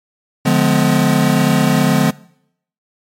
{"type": "chord", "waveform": "square", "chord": "D diminished seventh", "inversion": "none", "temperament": "just", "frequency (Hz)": [146.83, 176.2, 211.4, 253.7], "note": ["D3", "F3", "Ab3", "Cb4"], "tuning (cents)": [0, 16, 31, 47], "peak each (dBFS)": -17, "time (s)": [0.45, 2.11], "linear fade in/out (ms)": 10, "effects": ["noise-tail reverb RT60 0.7 s tail -22 dB re dry", "MP3 64 kbps"]}